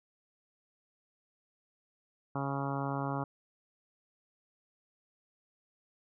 harmonic tone, 138.59 Hz, C#3, in tune, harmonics 1 / 2 / 3 / 4 / 5 / 6 / 7 / 8 / 9 / 10, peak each -36 / -38 / -44 / -43 / -43 / -41 / -43 / -43 / -45 / -47 dBFS, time 2.35-3.24 s, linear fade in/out 5 ms, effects none

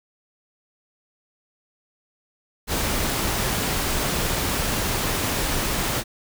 pink noise, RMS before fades -24 dBFS, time 2.67-6.04 s, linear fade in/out 50 ms, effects none

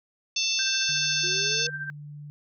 harmonic tone, 887 Hz, A5, 14 cents sharp, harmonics 3 / 4 / 5 / 6 / 7, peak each -30 / -30 / -30 / -30 / -30 dBFS, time 0.36-1.67 s, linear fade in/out 5 ms
sine tone with tremolo, 1568 Hz, G6, in tune, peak -29 dBFS, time 0.59-1.9 s, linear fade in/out 0 ms, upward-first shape sine, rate 14 Hz, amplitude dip 60%
sine tone with pitch glide, 150.2 to 147.02 Hz, D3 to D3, +39 to +2 cents, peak -38 dBFS, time 0.89-2.3 s, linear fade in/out 0 ms, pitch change -37 cents, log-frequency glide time 1.47-1.88 s
sine exponential sweep, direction up, 349.2 to 489.3 Hz, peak -35 dBFS, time 1.23-1.7 s, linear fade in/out 10 ms
effects none

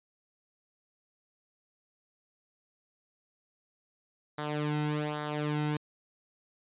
sawtooth tone with flanger, 149.8 Hz, D3, 35 cents sharp, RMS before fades -32 dBFS, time 4.38-5.77 s, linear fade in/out 5 ms, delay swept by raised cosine 0.37 to 1.77 ms, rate 1.2 Hz, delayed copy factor -0.75, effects resampled to 8000 Hz

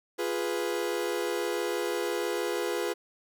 40% pulse chord, F diminished, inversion none, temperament equal, 349.2 / 415.3 / 493.9 Hz, F4 / Ab4 / Cb5, 0 / 0 / 0 cents, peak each -32 dBFS, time 0.18-2.94 s, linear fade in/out 20 ms, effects none

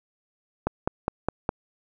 click train, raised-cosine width 1 ms, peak -9 dBFS, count 5, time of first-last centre 0.67-1.491 s, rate 4.87 Hz, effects none

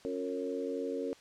harmonic tone with a mistuned harmonic, 91.8 Hz, F#2, 13 cents flat, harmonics 3 / 4 / 5 / 6, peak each -38 / -41 / -36 / -41 dBFS, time 0.05-1.13 s, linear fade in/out 0 ms, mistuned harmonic 4, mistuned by -39 cents, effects white hiss -58 dBFS RMS until 1.2 s + low-pass 6000 Hz 12 dB/octave

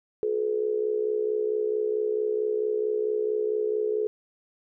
sine tone with amplitude modulation, 427.5 Hz, A4, 50 cents flat, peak -20 dBFS, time 0.23-4.07 s, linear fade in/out 0 ms, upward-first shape sine, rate 64.5 Hz, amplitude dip 75%, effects none

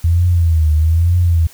sine tone with vibrato, 82.41 Hz, E2, in tune, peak -9 dBFS, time 0.04-1.47 s, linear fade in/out 5 ms, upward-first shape triangle, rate 1.1 Hz, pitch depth 140 cents each way, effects white hiss -43 dBFS RMS until 1.53 s

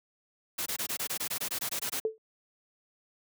white noise bursts, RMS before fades -33 dBFS, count 14, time 0.58-2.001 s, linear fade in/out 10 ms, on 82 ms, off 21 ms
sine tone with exponential decay, 440 Hz, A4, in tune, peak -22 dBFS, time 2.05-2.18 s, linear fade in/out 1 ms, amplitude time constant 27 ms
effects high-pass 100 Hz 12 dB/octave

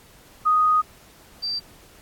sine tone pair in turn, 1244.5 / 4674 Hz, D#6 / D8, 0 / -9 cents, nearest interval octave + major seventh, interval 2291 cents, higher second, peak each -15 / -24 dBFS, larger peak first, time 0.45-0.82 / 1.42-1.6 s, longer first, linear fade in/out 20 ms, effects pink hiss -51 dBFS RMS until 2.01 s + AAC 64 kbps

